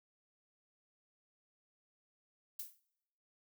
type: noise with exponential decay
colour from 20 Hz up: violet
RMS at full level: -39 dBFS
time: 2.59-2.8 s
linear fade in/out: 5 ms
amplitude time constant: 44 ms
effects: noise-tail reverb RT60 0.9 s tail -24 dB re dry